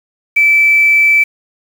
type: tone with quantisation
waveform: sine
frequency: 2318 Hz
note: D7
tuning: 23 cents flat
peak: -6 dBFS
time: 0.36-1.24 s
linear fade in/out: 10 ms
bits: 5
effects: none